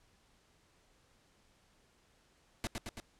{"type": "noise with echo", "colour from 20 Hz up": "pink", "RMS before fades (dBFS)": -36, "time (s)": [2.64, 2.67], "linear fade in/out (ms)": 0, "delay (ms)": 110, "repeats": 3, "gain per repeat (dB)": -3, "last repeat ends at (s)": 3, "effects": ["pink hiss -69 dBFS RMS until 3.19 s", "low-pass 9000 Hz 12 dB/octave"]}